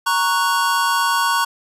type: chord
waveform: square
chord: F# major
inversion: first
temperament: equal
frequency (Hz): 932.3 / 1108.7 / 1480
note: A#5 / C#6 / F#6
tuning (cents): 0 / 0 / 0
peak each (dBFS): -21 / -20 / -22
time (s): 0.06-1.45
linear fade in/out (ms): 10
effects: resampled to 32000 Hz